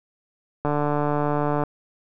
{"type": "click train", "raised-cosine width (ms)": 1, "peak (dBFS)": -10, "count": 146, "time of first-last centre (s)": [0.65, 1.636], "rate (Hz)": 147, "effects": []}